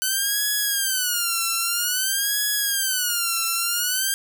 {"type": "tone with vibrato", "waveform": "5% pulse", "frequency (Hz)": 1504, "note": "F#6", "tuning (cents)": 28, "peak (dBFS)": -10, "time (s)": [0.02, 4.14], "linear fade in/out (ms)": 0, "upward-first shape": "sine", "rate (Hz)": 0.51, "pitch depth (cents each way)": 190, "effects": []}